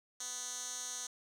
10% pulse tone with band-pass filter, 248.9 Hz, B3, 14 cents sharp, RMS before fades -42 dBFS, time 0.2-1.07 s, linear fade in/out 5 ms, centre 6700 Hz, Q 3.5, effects none

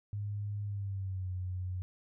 sine tone with pitch glide, 102.8 to 91.58 Hz, G#2 to F#2, -17 to -17 cents, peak -34 dBFS, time 0.13-1.82 s, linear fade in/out 0 ms, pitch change -200 cents, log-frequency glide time 0.64-1.31 s, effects none

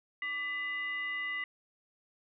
sine tone with frequency modulation, 2000 Hz, B6, 21 cents sharp, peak -33 dBFS, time 0.22-1.44 s, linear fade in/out 2 ms, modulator 844 Hz, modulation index 0.52, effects none

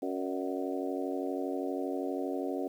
harmonic tone with a mistuned harmonic, 92.5 Hz, F#2, in tune, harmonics 3 / 4 / 5 / 6 / 7 / 8, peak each -35 / -37 / -39 / -41 / -42 / -43 dBFS, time 0.02-2.68 s, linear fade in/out 5 ms, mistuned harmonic 6, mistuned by +61 cents, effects 10-bit

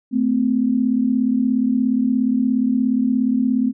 sine tone pair together, 221.3 / 258.3 Hz, A3 / C4, +10 / -22 cents, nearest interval minor third, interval 268 cents, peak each -19 / -17 dBFS, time 0.11-3.73 s, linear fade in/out 50 ms, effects none

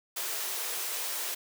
white high-pass noise, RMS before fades -34 dBFS, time 0.16-1.35 s, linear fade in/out 10 ms, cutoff 340 Hz, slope 48 dB/octave, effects none

